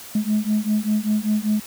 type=beating tone pair; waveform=sine; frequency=210 / 215.1 Hz; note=G#3 / A3; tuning=+19 / -39 cents; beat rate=5.1 Hz; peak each=-20 dBFS; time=0.15-1.6 s; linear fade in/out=5 ms; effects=tanh soft clip ceiling -13 dBFS + white hiss -39 dBFS RMS until 1.66 s